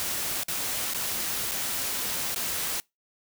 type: noise with dropouts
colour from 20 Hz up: white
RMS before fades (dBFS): -30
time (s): 0-2.8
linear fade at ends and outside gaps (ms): 0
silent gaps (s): 0.434-0.483 / 0.935-0.946 / 1.512-1.518 / 2.346-2.36
effects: noise-tail reverb RT60 0.2 s tail -25 dB re dry